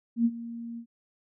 sine tone with ADSR envelope, 233.1 Hz, A#3, in tune, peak -18 dBFS, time 0.16-0.86 s, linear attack 92 ms, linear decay 48 ms, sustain -17 dB, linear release 81 ms, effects none

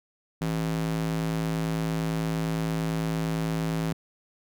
square tone with high-pass filter, 54.4 Hz, A1, 19 cents flat, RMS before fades -28 dBFS, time 0.41-3.93 s, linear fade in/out 5 ms, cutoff 160 Hz, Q 1.8, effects none

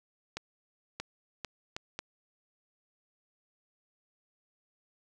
accelerating click train, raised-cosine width 0.2 ms, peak -19 dBFS, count 5, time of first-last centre 0.37-1.99 s, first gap 630 ms, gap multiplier 0.71, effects none

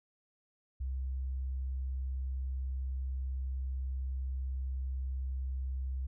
sine tone, 65.41 Hz, C2, in tune, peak -33 dBFS, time 0.8-6.07 s, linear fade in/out 10 ms, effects none

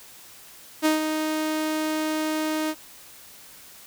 sawtooth tone with ADSR envelope, 311.1 Hz, D#4, in tune, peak -13 dBFS, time 0.82-2.75 s, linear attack 35 ms, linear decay 140 ms, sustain -7 dB, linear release 53 ms, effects white hiss -47 dBFS RMS until 3.86 s

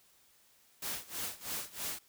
white noise with tremolo, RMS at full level -37 dBFS, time 0.82-1.99 s, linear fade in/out 5 ms, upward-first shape sine, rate 3.1 Hz, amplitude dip 90%, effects white hiss -66 dBFS RMS until 2.08 s

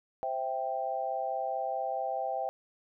sine chord, C major, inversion none, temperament equal, 523.3 / 659.3 / 784 Hz, C5 / E5 / G5, 0 / 0 / 0 cents, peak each -37 / -35 / -33 dBFS, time 0.23-2.49 s, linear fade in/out 0 ms, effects none

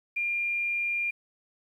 sine tone, 2400 Hz, D7, 37 cents sharp, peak -26 dBFS, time 0.16-1.11 s, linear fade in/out 10 ms, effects 10-bit

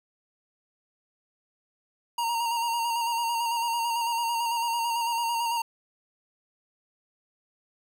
square tone with vibrato, 932.3 Hz, A#5, in tune, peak -26 dBFS, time 2.18-5.62 s, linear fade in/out 5 ms, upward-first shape square, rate 9 Hz, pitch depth 27 cents each way, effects 11-bit

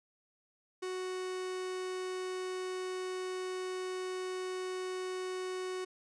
45% pulse tone, 370 Hz, F#4, in tune, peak -36 dBFS, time 0.82-5.85 s, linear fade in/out 10 ms, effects resampled to 22050 Hz

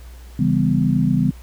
sine chord, C# half-diminished seventh, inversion none, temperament just, 138.59 / 166.31 / 199.57 / 249.5 Hz, C#3 / E3 / G3 / B3, 0 / +16 / +31 / +18 cents, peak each -20 dBFS, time 0.39-1.31 s, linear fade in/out 5 ms, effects added 60 Hz sine -36 dBFS peak until 1.42 s + pink hiss -49 dBFS RMS until 1.42 s

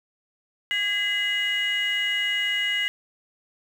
sine tone cluster, 1653 / 2032 / 2890 Hz, G#6 / B6 / F#7, -9 / +49 / -41 cents, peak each -31 / -24 / -24 dBFS, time 0.71-2.88 s, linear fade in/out 0 ms, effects tanh soft clip ceiling -17 dBFS + 8-bit

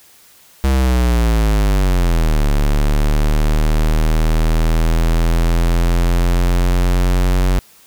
square linear two-way sweep, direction down then up, 67.6 to 36.14 to 46.04 Hz, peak -12 dBFS, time 0.64-7.59 s, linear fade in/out 0 ms, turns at 2.47 s, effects white hiss -47 dBFS RMS until 7.86 s

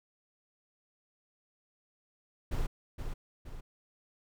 brown noise with echo, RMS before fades -31 dBFS, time 2.51-2.67 s, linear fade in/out 10 ms, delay 470 ms, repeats 2, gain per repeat -6 dB, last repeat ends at 3.61 s, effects none

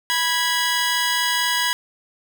15% pulse tone pair together, 983 / 1653.2 Hz, B5 / G#6, -8 / -8 cents, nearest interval major sixth, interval 900 cents, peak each -15 dBFS, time 0.1-1.73 s, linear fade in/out 0 ms, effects 7-bit

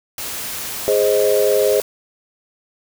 white noise, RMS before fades -27 dBFS, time 0.18-1.82 s, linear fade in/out 2 ms
sine chord, Ab major, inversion none, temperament equal, 415.3 / 523.3 / 622.3 Hz, Ab4 / C5 / Eb5, 0 / 0 / 0 cents, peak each -16 / -17 / -19 dBFS, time 0.88-1.8 s, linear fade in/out 0 ms
effects none

